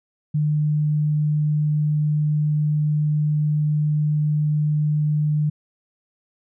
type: tone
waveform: sine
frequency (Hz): 150.6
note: D3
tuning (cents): +44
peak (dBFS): -17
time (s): 0.34-5.5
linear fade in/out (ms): 10
effects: none